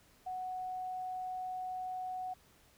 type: tone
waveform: sine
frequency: 740 Hz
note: F#5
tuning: in tune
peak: -37 dBFS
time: 0.26-2.34 s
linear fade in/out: 10 ms
effects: pink hiss -65 dBFS RMS until 2.77 s